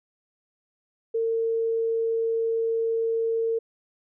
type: tone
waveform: sine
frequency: 454.4 Hz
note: A#4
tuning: 44 cents flat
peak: -22 dBFS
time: 1.14-3.59 s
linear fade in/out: 10 ms
effects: none